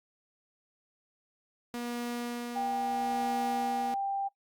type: tone with tremolo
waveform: sawtooth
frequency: 239.9 Hz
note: A#3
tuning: 50 cents sharp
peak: -29 dBFS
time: 1.74-3.94 s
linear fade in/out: 0 ms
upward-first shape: sine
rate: 0.76 Hz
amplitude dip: 40%
type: tone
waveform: sine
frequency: 790 Hz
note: G5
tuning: 13 cents sharp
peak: -29 dBFS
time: 2.55-4.29 s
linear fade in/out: 20 ms
effects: noise-tail reverb RT60 0.1 s tail -20 dB re dry + Opus 48 kbps